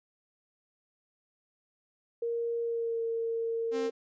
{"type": "tone with pitch glide", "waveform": "sine", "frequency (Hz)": [466.9, 457.8], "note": ["A#4", "A#4"], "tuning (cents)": [3, -31], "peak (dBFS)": -29, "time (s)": [2.22, 3.9], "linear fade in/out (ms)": 5, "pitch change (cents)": -34, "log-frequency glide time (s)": [2.61, 3.02]}
{"type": "tone", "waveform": "sawtooth", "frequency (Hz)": 264.5, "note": "C4", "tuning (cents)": 19, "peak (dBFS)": -31, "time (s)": [3.71, 3.91], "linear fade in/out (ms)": 50}
{"effects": ["resampled to 16000 Hz"]}